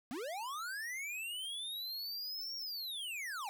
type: linear two-way sweep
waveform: square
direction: up then down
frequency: 220 to 5590 to 752 Hz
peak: -40 dBFS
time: 0.11-3.49 s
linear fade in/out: 0 ms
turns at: 2.56 s
effects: none